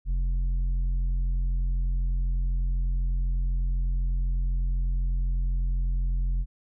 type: tone with tanh clipping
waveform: sine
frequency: 44.01 Hz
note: F1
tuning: 14 cents sharp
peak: -24 dBFS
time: 0.05-6.46 s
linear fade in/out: 50 ms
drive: 6 dB
effects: none